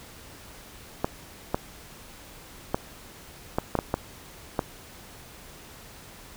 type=clicks; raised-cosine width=1 ms; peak=-9 dBFS; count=8; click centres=1.045 / 1.545 / 2.745 / 3.585 / 3.753 / 3.789 / 3.941 / 4.592 s; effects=pink hiss -47 dBFS RMS until 6.36 s